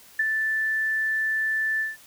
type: tone with ADSR envelope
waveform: sine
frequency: 1760 Hz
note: A6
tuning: in tune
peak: -18 dBFS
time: 0.19-1.97 s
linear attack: 6 ms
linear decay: 31 ms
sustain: -4 dB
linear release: 170 ms
effects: white hiss -51 dBFS RMS until 2.06 s